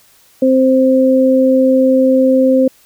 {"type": "tone pair together", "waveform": "sine", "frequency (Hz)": [261.6, 523.3], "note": ["C4", "C5"], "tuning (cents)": [0, 0], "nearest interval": "octave", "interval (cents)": 1200, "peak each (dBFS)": -10, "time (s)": [0.42, 2.68], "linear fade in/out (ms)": 5, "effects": ["white hiss -49 dBFS RMS until 2.85 s"]}